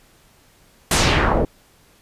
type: noise with low-pass filter sweep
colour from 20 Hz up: pink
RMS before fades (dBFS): -17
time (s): 0.91-1.45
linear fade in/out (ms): 2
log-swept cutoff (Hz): 11000 to 460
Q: 1.5
effects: pink hiss -54 dBFS RMS until 2.01 s + resampled to 32000 Hz